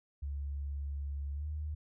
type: tone with pitch glide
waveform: sine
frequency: 70.7 to 75.77 Hz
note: C#2 to D#2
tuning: +35 to -45 cents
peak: -35 dBFS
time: 0.22-1.75 s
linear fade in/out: 10 ms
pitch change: +120 cents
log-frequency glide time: 1.33-1.47 s
effects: none